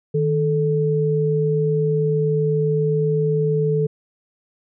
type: tone pair together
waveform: sine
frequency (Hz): 154.8 / 436.3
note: D#3 / A4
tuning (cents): -9 / -15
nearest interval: octave + tritone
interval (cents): 1794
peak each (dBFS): -19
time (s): 0.14-3.87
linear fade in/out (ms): 10
effects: none